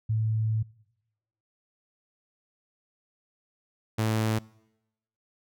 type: tone pair in turn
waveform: sine / sawtooth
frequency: 110 / 110 Hz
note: A2 / A2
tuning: 0 / 0 cents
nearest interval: unison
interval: 0 cents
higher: neither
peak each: -23 / -20 dBFS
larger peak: second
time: 0.09-0.63 / 3.98-4.39 s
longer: first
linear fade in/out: 10 ms
effects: noise-tail reverb RT60 0.9 s tail -24 dB re dry